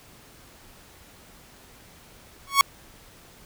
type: tone with exponential growth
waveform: sawtooth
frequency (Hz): 1109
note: C#6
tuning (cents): 0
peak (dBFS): -6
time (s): 2.47-2.61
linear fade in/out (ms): 1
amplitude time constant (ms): 30
effects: pink hiss -51 dBFS RMS until 3.45 s